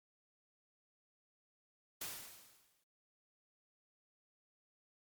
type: noise with exponential decay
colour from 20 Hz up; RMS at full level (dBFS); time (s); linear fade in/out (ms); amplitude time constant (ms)
white; -41; 2.01-2.84; 5; 180
effects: MP3 96 kbps